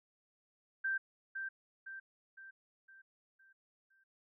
sine tone with echo, 1568 Hz, G6, in tune, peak -32 dBFS, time 0.84-0.98 s, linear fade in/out 10 ms, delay 510 ms, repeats 6, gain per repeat -6 dB, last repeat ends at 4.04 s, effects none

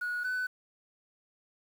sine tone pair in turn, 1458 / 1501.6 Hz, F#6 / F#6, -26 / +25 cents, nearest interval minor second, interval 51 cents, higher second, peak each -29 / -27 dBFS, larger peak second, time 0.01-0.24 / 0.24-0.47 s, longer neither, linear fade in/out 10 ms, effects tanh soft clip ceiling -29 dBFS + 9-bit

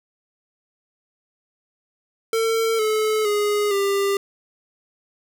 square tone with pitch steps, 451.1 / 432.5 / 414.6 / 397.5 Hz, A4 / A4 / G#4 / G4, +43 / -30 / -3 / +24 cents, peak -19 dBFS, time 2.33-4.17 s, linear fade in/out 2 ms, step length 460 ms, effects none

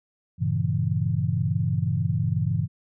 sine chord, G diminished seventh, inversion none, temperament equal, 98 / 116.54 / 138.59 / 164.81 Hz, G2 / Bb2 / Db3 / Fb3, 0 / 0 / 0 / 0 cents, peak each -27 dBFS, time 0.38-2.68 s, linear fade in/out 50 ms, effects none

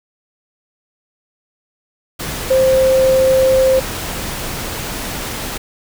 sine tone in noise, 525 Hz, C5, 6 cents sharp, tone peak -9 dBFS, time 2.5-3.8 s, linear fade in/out 10 ms, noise pink, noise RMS -24 dBFS, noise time 2.19-5.58 s, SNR +12 dB, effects none

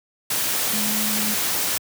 sine tone in noise, 213 Hz, G#3, 44 cents sharp, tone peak -27 dBFS, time 0.73-1.34 s, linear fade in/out 5 ms, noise white, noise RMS -23 dBFS, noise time 0.3-1.78 s, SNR -7 dB, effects high-pass 100 Hz 12 dB/octave

